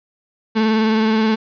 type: tone with vibrato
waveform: 35% pulse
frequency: 219.5 Hz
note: A3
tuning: 4 cents flat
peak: -12 dBFS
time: 0.55-1.36 s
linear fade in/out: 20 ms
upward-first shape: sine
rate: 19 Hz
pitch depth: 28 cents each way
effects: resampled to 11025 Hz + 7-bit